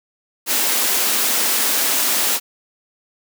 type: high-pass noise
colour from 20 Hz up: white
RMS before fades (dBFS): -18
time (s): 0.46-2.4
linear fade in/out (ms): 50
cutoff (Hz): 200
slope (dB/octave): 96
effects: none